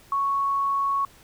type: tone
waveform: sine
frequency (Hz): 1108.7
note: C#6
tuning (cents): 0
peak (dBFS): -21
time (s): 0.12-1.05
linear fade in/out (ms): 2
effects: pink hiss -53 dBFS RMS until 1.23 s